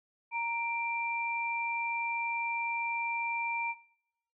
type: tone pair together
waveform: sine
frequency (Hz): 932.3 / 2361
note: A#5 / D7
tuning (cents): 0 / +9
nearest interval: octave + major third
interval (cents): 1609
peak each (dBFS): -33 / -33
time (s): 0.31-3.75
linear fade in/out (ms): 50
effects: noise-tail reverb RT60 0.8 s tail -20 dB re dry